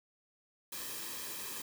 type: noise with comb filter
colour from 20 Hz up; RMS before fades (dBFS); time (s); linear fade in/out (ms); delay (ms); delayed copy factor
white; -42; 0.72-1.62; 5; 1.4; -0.6
effects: none